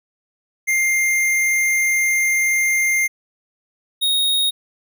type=tone pair in turn; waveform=square; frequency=2107 / 3741 Hz; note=C7 / A#7; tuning=+12 / +5 cents; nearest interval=minor seventh; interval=993 cents; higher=second; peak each=-16 dBFS; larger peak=neither; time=0.67-3.08 / 4.01-4.51 s; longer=first; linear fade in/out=20 ms; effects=none